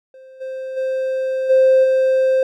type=tone with level steps; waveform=triangle; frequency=524 Hz; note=C5; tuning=2 cents sharp; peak=-37 / -23 / -16 / -6 / -10 dBFS; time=0.14-2.43 s; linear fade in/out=2 ms; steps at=0.4 / 0.76 / 1.49 / 1.83 s; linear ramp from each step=20 ms; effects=tanh soft clip ceiling -5 dBFS